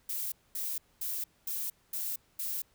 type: noise bursts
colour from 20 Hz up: violet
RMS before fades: -35 dBFS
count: 6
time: 0.09-2.62 s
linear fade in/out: 5 ms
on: 230 ms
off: 230 ms
effects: pink hiss -68 dBFS RMS until 2.74 s